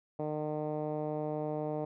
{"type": "tone with low-pass filter", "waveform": "10% pulse", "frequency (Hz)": 152, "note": "D#3", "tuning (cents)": -40, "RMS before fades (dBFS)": -35, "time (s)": [0.19, 1.85], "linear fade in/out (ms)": 5, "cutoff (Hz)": 640, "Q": 1.6, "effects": []}